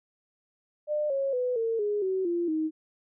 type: tone with pitch steps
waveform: sine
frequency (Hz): 600 / 547 / 498.7 / 454.7 / 414.6 / 378 / 344.6 / 314.2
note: D5 / C#5 / B4 / A#4 / G#4 / F#4 / F4 / D#4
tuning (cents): +37 / -23 / +17 / -43 / -3 / +37 / -23 / +17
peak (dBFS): -25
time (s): 0.87-2.71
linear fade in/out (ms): 50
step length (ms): 230
effects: none